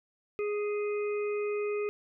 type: harmonic tone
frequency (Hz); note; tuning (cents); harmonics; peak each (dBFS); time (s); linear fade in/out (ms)
415.3; G#4; 0; 1 / 3 / 5 / 6; -29 / -43 / -47 / -43; 0.39-1.89; 0
effects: none